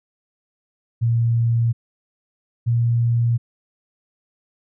sine tone pair in turn, 116.54 / 117.83 Hz, A#2 / A#2, 0 / +19 cents, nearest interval unison, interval 19 cents, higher second, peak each -15 dBFS, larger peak neither, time 1.01-1.73 / 2.66-3.38 s, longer neither, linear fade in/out 20 ms, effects none

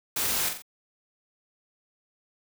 white noise with echo, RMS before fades -28 dBFS, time 0.16-0.49 s, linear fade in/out 5 ms, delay 44 ms, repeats 3, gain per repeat -6 dB, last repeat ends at 0.622 s, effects none

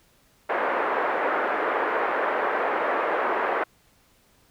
pink band-pass noise, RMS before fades -25 dBFS, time 0.49-3.64 s, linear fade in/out 10 ms, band 400 to 1800 Hz, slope 24 dB/octave, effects pink hiss -61 dBFS RMS until 4.5 s

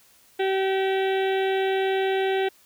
harmonic tone with a mistuned harmonic, 384.1 Hz, G4, 35 cents flat, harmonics 1 / 2 / 4 / 5 / 6 / 7 / 8 / 9 / 10, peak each -22 / -28 / -34 / -36 / -38 / -39 / -40 / -41 / -42 dBFS, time 0.39-2.49 s, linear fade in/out 10 ms, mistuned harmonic 9, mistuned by -17 cents, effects white hiss -57 dBFS RMS until 2.65 s

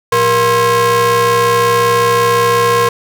45% pulse ring-modulated tone, 293.7 Hz, D4, in tune, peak -6 dBFS, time 0.12-2.89 s, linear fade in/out 5 ms, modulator 767 Hz, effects none

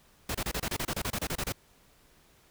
pink noise bursts, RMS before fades -32 dBFS, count 15, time 0.29-1.523 s, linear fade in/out 5 ms, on 57 ms, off 27 ms, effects pink hiss -62 dBFS RMS until 2.5 s

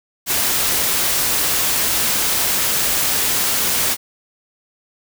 white noise, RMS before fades -18 dBFS, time 0.26-3.97 s, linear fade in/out 50 ms, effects none

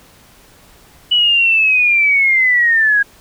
sine linear sweep, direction down, 2960 to 1628 Hz, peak -9 dBFS, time 1.11-3.03 s, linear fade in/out 10 ms, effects pink hiss -46 dBFS RMS until 3.2 s

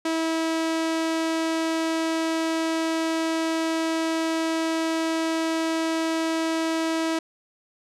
sawtooth tone with low-pass filter, 324.4 Hz, E4, 28 cents flat, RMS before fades -25 dBFS, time 0.05-7.19 s, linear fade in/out 5 ms, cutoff 8300 Hz, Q 0.75, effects none

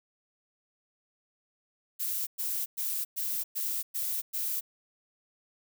violet noise bursts, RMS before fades -32 dBFS, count 7, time 1.99-4.61 s, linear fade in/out 20 ms, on 280 ms, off 110 ms, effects none

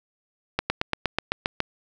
slowing click train, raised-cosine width 0.3 ms, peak -6 dBFS, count 9, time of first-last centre 0.59-1.604 s, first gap 110 ms, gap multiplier 1.04, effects none

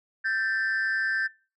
sine tone pair together, 1563.2 / 1773 Hz, G6 / A6, -5 / +13 cents, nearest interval major second, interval 218 cents, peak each -24 / -26 dBFS, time 0.24-1.28 s, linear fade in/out 20 ms, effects noise-tail reverb RT60 0.3 s tail -18 dB re dry + tanh soft clip ceiling -21 dBFS

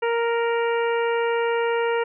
harmonic tone, 466.2 Hz, A#4, in tune, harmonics 1 / 2 / 3 / 4 / 5 / 6, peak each -21 / -27 / -31 / -33 / -35 / -37 dBFS, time 0.02-2.04 s, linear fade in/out 10 ms, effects none

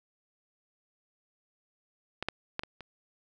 clicks, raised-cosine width 0.3 ms, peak -17 / -13 / -15 / -22 / -28 dBFS, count 5, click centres 2.226 / 2.286 / 2.594 / 2.635 / 2.807 s, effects none

